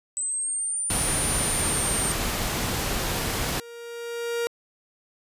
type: linear two-way sweep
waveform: sine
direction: up then down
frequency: 8020 to 9397 to 8720 Hz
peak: -25 dBFS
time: 0.17-2.12 s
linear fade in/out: 0 ms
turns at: 0.98 s
type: noise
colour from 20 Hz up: pink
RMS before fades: -27 dBFS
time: 0.9-3.6 s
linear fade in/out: 2 ms
type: tone with exponential growth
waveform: 45% pulse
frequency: 470 Hz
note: A#4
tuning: 14 cents sharp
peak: -23 dBFS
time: 2.58-4.47 s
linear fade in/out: 0 ms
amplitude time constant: 410 ms
effects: resampled to 32000 Hz